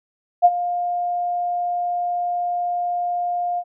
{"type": "tone with ADSR envelope", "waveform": "sine", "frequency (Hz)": 706, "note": "F5", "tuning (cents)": 19, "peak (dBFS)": -6, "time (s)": [0.42, 3.64], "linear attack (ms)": 30, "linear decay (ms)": 44, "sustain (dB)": -14, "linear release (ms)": 57, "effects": []}